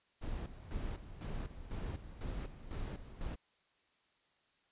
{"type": "noise with tremolo", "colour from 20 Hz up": "brown", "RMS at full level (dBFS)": -40, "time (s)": [0.21, 3.36], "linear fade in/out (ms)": 20, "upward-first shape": "square", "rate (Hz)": 2, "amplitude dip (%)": 70, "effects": ["white hiss -74 dBFS RMS until 4.71 s", "resampled to 8000 Hz"]}